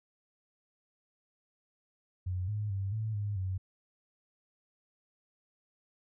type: tone with pitch steps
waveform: sine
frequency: 91.4 / 105.2 / 97.6 / 109.6 / 102.9 / 93.9 Hz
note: F#2 / G#2 / G2 / A2 / G#2 / F#2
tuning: -21 / +23 / -7 / -6 / -16 / +26 cents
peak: -31 dBFS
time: 2.26-3.58 s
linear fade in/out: 10 ms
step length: 220 ms
effects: none